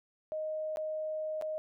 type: tone with dropouts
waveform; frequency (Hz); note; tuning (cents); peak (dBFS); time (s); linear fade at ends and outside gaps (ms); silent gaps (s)
sine; 622.3; D#5; 0; -33; 0.32-1.58; 0; 0.76-0.771 / 1.413-1.422
effects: none